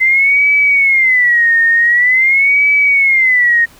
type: tone with vibrato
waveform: sine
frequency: 2052 Hz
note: C7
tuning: 34 cents flat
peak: -7 dBFS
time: 0-3.66 s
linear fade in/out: 20 ms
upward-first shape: sine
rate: 0.46 Hz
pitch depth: 190 cents each way
effects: pink hiss -43 dBFS RMS until 3.79 s